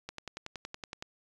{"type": "click train", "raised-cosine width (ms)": 0.2, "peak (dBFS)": -22, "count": 11, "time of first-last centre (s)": [0.09, 1.025], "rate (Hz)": 10.7, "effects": ["resampled to 24000 Hz"]}